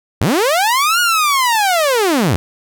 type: linear two-way sweep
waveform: sawtooth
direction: up then down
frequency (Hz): 72.2 to 1456 to 72.2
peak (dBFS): -8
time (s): 0.21-2.36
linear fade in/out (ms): 0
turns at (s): 1
effects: none